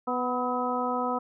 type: harmonic tone with a mistuned harmonic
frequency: 248.2 Hz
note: B3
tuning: 9 cents sharp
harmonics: 1 / 2 / 3 / 4 / 5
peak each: -32 / -32 / -32 / -32 / -32 dBFS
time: 0.07-1.19 s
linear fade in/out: 10 ms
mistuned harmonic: 5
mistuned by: +47 cents
effects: none